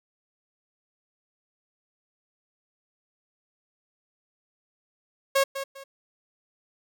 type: tone with echo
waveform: sawtooth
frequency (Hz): 546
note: C#5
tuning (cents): -26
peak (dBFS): -15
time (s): 5.35-5.44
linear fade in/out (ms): 10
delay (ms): 200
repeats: 2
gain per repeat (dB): -11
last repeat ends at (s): 5.84
effects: none